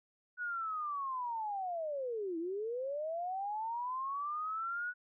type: linear two-way sweep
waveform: sine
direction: down then up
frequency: 1480 to 319.8 to 1480 Hz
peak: -35 dBFS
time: 0.37-4.94 s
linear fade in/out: 50 ms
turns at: 2.38 s
effects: none